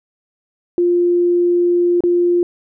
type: tone with dropouts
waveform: sine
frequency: 350.2 Hz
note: F4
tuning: 5 cents sharp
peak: -11 dBFS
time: 0.78-2.43 s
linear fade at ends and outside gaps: 1 ms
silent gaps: 2.006-2.037 s
effects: none